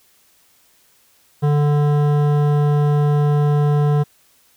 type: tone with hard clipping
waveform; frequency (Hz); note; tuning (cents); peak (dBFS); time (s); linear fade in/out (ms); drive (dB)
sine; 146.83; D3; 0; -15; 1.42-4.04; 20; 14
effects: white hiss -56 dBFS RMS until 4.56 s